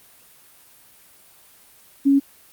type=tone; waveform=sine; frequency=277.2 Hz; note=C#4; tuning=in tune; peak=-12 dBFS; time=2.05-2.2 s; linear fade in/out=20 ms; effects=white hiss -51 dBFS RMS until 2.52 s + Opus 32 kbps